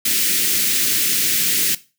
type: band-stop noise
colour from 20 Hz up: white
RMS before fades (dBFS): -18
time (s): 0.05-1.75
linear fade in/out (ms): 5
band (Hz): 390 to 1800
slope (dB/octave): 24
effects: noise-tail reverb RT60 0.3 s tail -17 dB re dry + high-pass 150 Hz 12 dB/octave